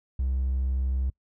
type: tone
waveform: triangle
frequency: 65.2 Hz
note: C2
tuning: 5 cents flat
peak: -21 dBFS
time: 0.19-1.1 s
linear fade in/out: 5 ms
effects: noise-tail reverb RT60 0.1 s tail -25 dB re dry + tanh soft clip ceiling -18 dBFS